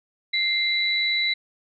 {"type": "tone pair together", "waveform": "sine", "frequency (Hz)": [2093, 3951], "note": ["C7", "B7"], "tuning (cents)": [0, 0], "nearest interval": "major seventh", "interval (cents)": 1100, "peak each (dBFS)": -23, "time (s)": [0.33, 1.34], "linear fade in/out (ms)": 10, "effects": []}